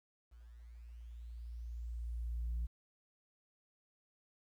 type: tone with level ramp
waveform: sine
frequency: 58.3 Hz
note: A#1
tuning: 1 cent sharp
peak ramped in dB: -54 to -32 dBFS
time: 0.31-2.67 s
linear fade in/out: 20 ms
effects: tanh soft clip ceiling -33 dBFS + 12-bit